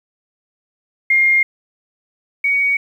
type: tone pair in turn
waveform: sine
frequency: 2124 / 2246 Hz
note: C7 / C#7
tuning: +25 / +22 cents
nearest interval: minor second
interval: 97 cents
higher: second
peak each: -10 / -13 dBFS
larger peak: first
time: 1.1-1.43 / 2.44-2.77 s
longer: neither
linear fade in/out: 5 ms
effects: 8-bit